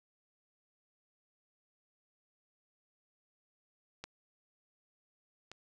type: clicks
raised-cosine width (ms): 0.2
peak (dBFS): -25 / -30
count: 2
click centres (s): 4.04 / 5.516
effects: none